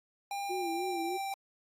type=tone with pitch glide; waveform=square; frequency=800 to 784 Hz; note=G5 to G5; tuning=+35 to 0 cents; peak=-35 dBFS; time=0.31-1.34 s; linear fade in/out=2 ms; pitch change=-35 cents; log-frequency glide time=0.43-1.15 s
type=tone with vibrato; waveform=sine; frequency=350 Hz; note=F4; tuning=4 cents sharp; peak=-34 dBFS; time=0.49-1.18 s; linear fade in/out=20 ms; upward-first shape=sine; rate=3.3 Hz; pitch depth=97 cents each way
effects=AAC 48 kbps